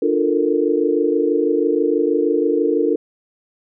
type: chord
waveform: sine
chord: Bb major seventh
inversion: first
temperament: equal with one note detuned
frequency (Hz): 297.6 / 349.2 / 440 / 466.2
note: D4 / F4 / A4 / Bb4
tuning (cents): +23 / 0 / 0 / 0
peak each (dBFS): -20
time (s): 0.02-2.96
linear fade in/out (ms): 5
effects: none